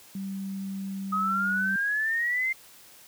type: tone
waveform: sine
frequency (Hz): 194.3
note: G3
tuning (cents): -15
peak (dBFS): -31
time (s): 0.15-1.76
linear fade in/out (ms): 2
type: exponential sweep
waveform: sine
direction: up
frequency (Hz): 1250 to 2109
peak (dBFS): -24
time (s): 1.12-2.53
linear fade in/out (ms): 10
effects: white hiss -52 dBFS RMS until 3.07 s + high-pass 60 Hz 12 dB/octave